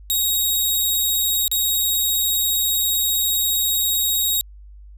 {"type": "tone with dropouts", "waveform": "10% pulse", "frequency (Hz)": 3783, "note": "A#7", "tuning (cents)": 25, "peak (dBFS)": -10, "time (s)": [0.1, 4.41], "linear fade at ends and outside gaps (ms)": 0, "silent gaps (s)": [1.479, 1.515], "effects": ["added 50 Hz sine -39 dBFS peak until 4.97 s"]}